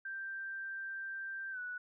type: tone with pitch glide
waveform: sine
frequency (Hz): 1573 to 1476.2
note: G6 to F#6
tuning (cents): +6 to -4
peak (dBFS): -39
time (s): 0.05-1.78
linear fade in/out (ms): 5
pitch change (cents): -110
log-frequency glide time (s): 1.51-1.59
effects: none